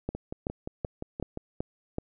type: two click trains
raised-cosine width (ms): 2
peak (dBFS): -21 / -17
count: 8 / 6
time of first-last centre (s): 0.15-1.374 / 0.09-1.984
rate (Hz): 5.72 / 2.64
effects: none